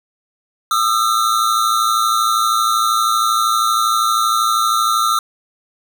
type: tone pair together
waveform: square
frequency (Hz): 1220.3 / 1333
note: D#6 / E6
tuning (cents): -34 / +19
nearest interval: major second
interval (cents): 153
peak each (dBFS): -17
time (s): 0.71-5.19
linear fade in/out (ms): 2
effects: none